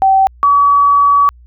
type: tone pair in turn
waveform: sine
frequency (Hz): 771 / 1138.1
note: G5 / C#6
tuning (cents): -29 / +45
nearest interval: perfect fifth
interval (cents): 674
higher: second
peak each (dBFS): -6 / -6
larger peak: neither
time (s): 0.02-0.27 / 0.43-1.29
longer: second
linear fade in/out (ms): 0
effects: added 60 Hz sine -38 dBFS peak until 1.46 s